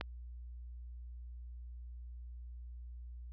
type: click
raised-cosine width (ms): 0.3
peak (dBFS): -20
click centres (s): 0.011
effects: added 60 Hz sine -45 dBFS peak until 3.32 s + resampled to 11025 Hz